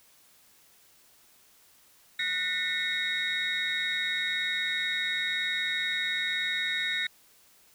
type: tone cluster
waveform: sine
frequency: 1467 / 1817 / 1978 / 2175 / 3776 Hz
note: F#6 / A#6 / B6 / C#7 / A#7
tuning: -15 / -45 / +2 / -33 / +22 cents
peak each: -38 / -31 / -36 / -33 / -30 dBFS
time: 2.19-7.07 s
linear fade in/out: 5 ms
effects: tanh soft clip ceiling -21 dBFS + white hiss -60 dBFS RMS until 7.74 s